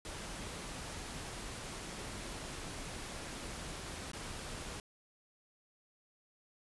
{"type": "noise with dropouts", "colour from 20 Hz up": "pink", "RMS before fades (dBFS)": -44, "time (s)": [0.05, 4.8], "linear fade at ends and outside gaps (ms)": 1, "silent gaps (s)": [4.117, 4.133], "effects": ["resampled to 24000 Hz"]}